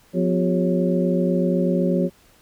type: tone cluster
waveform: sine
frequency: 178.5 / 251.3 / 355.6 / 403.6 / 551 Hz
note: F3 / B3 / F4 / G#4 / C#5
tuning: +38 / +30 / +31 / -49 / -11 cents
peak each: -20 / -25 / -25 / -27 / -25 dBFS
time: 0.13-2.1 s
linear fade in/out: 50 ms
effects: pink hiss -55 dBFS RMS until 2.41 s